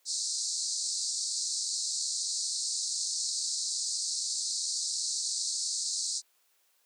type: band-pass noise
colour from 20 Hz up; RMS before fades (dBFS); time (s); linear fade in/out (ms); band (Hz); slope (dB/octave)
pink; -33; 0.05-6.22; 50; 4100 to 8800; 96
effects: white hiss -70 dBFS RMS until 6.85 s + high-pass 400 Hz 12 dB/octave